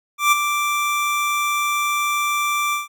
25% pulse tone with ADSR envelope, 1174.7 Hz, D6, in tune, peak -7 dBFS, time 0.18-2.88 s, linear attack 140 ms, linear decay 18 ms, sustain -8 dB, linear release 150 ms, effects none

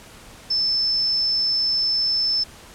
sine tone, 5274 Hz, E8, in tune, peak -18 dBFS, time 0.5-2.44 s, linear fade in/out 10 ms, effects pink hiss -44 dBFS RMS until 2.74 s + low-pass 11000 Hz 12 dB/octave

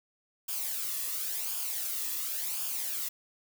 blue noise with flanger, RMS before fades -34 dBFS, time 0.48-3.09 s, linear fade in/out 10 ms, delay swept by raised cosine 0.5 to 1.35 ms, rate 0.93 Hz, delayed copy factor -0.6, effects none

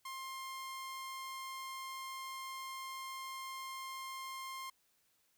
sawtooth tone, 1059 Hz, C6, 21 cents sharp, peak -39 dBFS, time 0.05-4.7 s, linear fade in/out 5 ms, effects white hiss -75 dBFS RMS until 5.37 s

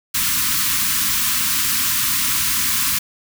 white band-stop noise, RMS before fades -19 dBFS, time 0.14-2.99 s, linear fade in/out 10 ms, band 300 to 970 Hz, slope 96 dB/octave, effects none

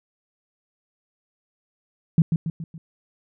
sine tone with echo, 162.8 Hz, E3, 21 cents flat, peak -11 dBFS, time 2.18-2.22 s, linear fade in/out 2 ms, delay 140 ms, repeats 4, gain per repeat -6 dB, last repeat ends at 2.78 s, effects none

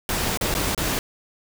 pink noise with dropouts, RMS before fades -24 dBFS, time 0.09-0.99 s, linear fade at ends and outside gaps 1 ms, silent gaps 0.374-0.411 / 0.541-0.55 / 0.748-0.777 s, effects none

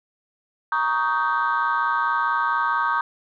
sine chord, Eb dominant seventh, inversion second, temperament just, 933.4 / 1120.1 / 1244.5 / 1555.6 Hz, Bb5 / Db6 / Eb6 / G6, +2 / +18 / 0 / -14 cents, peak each -24 dBFS, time 0.72-3.01 s, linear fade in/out 2 ms, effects tanh soft clip ceiling -12 dBFS

